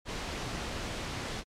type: noise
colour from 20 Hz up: pink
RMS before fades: -36 dBFS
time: 0.05-1.44 s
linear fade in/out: 50 ms
effects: low-pass 6000 Hz 12 dB/octave + MP3 96 kbps